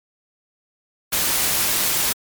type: noise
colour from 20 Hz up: white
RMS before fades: -20 dBFS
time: 1.12-2.13 s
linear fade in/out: 10 ms
effects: MP3 96 kbps